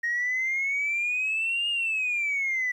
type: exponential two-way sweep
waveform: sine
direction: up then down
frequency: 1864.7 to 2851 to 1963 Hz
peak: -23 dBFS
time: 0.03-2.72 s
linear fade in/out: 10 ms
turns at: 1.69 s
effects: tanh soft clip ceiling -21 dBFS + 10-bit